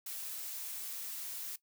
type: noise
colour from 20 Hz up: blue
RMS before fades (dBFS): -42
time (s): 0.06-1.56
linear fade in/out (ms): 5
effects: noise-tail reverb RT60 0.1 s tail -18 dB re dry